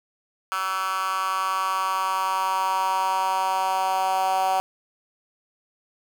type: tone with high-pass filter sweep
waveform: 10% pulse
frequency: 189.5 Hz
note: F#3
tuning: 42 cents sharp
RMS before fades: -24 dBFS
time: 0.52-4.6 s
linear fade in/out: 0 ms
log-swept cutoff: 1300 to 750 Hz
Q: 4.6
effects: none